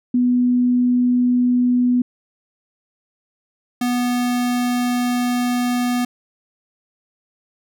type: tone pair in turn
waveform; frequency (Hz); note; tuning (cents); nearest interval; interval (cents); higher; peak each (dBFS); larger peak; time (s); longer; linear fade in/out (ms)
sine / square; 246.9 / 245.3; B3 / B3; 0 / -12; unison; 12; first; -13 / -18; first; 0.14-2.02 / 3.81-6.05; second; 5
effects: none